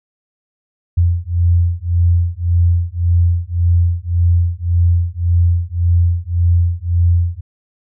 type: beating tone pair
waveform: sine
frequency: 85.6 / 87.4 Hz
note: F2 / F2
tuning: -34 / +2 cents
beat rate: 1.8 Hz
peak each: -14 dBFS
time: 0.97-7.41 s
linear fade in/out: 10 ms
effects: none